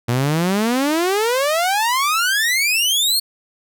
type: exponential sweep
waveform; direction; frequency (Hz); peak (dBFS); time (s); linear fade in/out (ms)
sawtooth; up; 115.7 to 4407; -12; 0.08-3.2; 10
effects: none